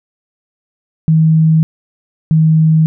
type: tone pair in turn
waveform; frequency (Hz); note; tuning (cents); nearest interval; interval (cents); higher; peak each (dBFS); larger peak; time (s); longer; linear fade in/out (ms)
sine; 159.3 / 158.54; D#3 / D#3; +41 / +33; unison; 8; first; -6; neither; 1.08-1.63 / 2.31-2.86; neither; 0
effects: none